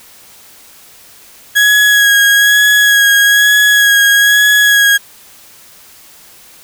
35% pulse tone with vibrato, 1661.2 Hz, G#6, in tune, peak -4 dBFS, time 1.55-4.98 s, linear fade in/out 20 ms, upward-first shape sine, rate 1.1 Hz, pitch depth 22 cents each way, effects white hiss -40 dBFS RMS until 6.63 s

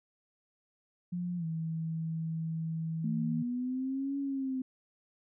sine tone with pitch glide, 176.6 to 161.94 Hz, F3 to E3, +20 to -30 cents, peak -32 dBFS, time 1.12-3.43 s, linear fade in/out 10 ms, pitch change -150 cents, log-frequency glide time 1.37-1.45 s
sine linear two-way sweep, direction up then down, 220 to 280 to 257.3 Hz, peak -31 dBFS, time 3.04-4.62 s, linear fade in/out 5 ms, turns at 4.18 s
effects none

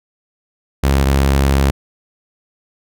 sawtooth tone pair in turn, 68.5 / 68.5 Hz, C#2 / C#2, -20 / -20 cents, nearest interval unison, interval 0 cents, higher neither, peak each -7 dBFS, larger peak neither, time 0.83-1.05 / 1.05-1.71 s, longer second, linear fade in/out 10 ms, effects none

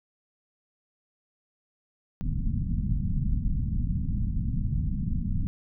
pink low-pass noise, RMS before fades -27 dBFS, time 2.21-5.47 s, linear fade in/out 0 ms, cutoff 230 Hz, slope 48 dB/octave, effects none

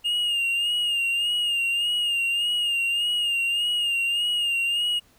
triangle tone with vibrato, 2829 Hz, F7, 22 cents sharp, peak -20 dBFS, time 0.04-5 s, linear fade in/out 20 ms, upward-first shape sine, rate 1.7 Hz, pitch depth 48 cents each way, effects pink hiss -59 dBFS RMS until 5.18 s

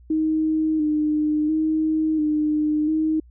sine tone with vibrato, 308.6 Hz, D#4, 14 cents flat, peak -18 dBFS, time 0.1-3.2 s, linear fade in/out 5 ms, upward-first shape square, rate 0.72 Hz, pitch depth 30 cents each way, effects added 60 Hz sine -46 dBFS peak until 3.3 s

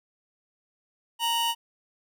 45% pulse tone pair together, 928.6 / 2948 Hz, A#5 / F#7, -7 / -7 cents, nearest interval octave + minor sixth, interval 2000 cents, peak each -26 / -27 dBFS, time 1.19-1.55 s, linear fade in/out 50 ms, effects none

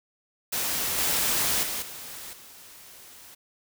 white noise with level steps, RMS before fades -28 / -25 / -31 / -40 / -48 dBFS, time 0.52-3.35 s, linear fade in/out 10 ms, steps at 0.98 / 1.63 / 1.82 / 2.33 s, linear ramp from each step 2 ms, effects none

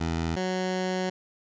15% pulse tone pair in turn, 82.41 / 185 Hz, E2 / F#3, 0 / 0 cents, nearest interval octave + major second, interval 1400 cents, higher second, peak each -20 dBFS, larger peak neither, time 0-0.36 / 0.36-1.1 s, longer second, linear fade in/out 10 ms, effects resampled to 16000 Hz

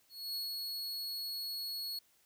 45% pulse tone with ADSR envelope, 4348 Hz, C#8, 34 cents flat, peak -35 dBFS, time 0.09-1.99 s, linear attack 260 ms, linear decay 150 ms, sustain -2 dB, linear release 5 ms, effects white hiss -70 dBFS RMS until 2.25 s

